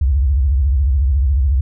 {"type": "tone with vibrato", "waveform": "sine", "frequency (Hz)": 67.7, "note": "C#2", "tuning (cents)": -40, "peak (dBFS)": -11, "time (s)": [0.01, 1.61], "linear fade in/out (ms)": 5, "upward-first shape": "triangle", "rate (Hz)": 14, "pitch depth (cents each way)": 270, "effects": []}